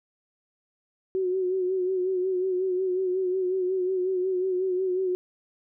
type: tone with vibrato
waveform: sine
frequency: 371 Hz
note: F#4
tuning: 5 cents sharp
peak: -23 dBFS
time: 1.15-5.15 s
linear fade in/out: 0 ms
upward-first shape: sine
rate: 5.5 Hz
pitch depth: 48 cents each way
effects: none